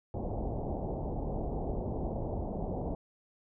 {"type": "low-pass noise", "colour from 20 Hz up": "pink", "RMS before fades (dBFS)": -35, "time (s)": [0.14, 2.95], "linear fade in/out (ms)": 2, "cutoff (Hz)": 820, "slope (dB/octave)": 48, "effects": []}